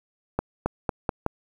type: accelerating click train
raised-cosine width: 1 ms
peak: -9 dBFS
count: 5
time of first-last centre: 0.39-1.264 s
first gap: 270 ms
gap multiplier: 0.86
effects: 8-bit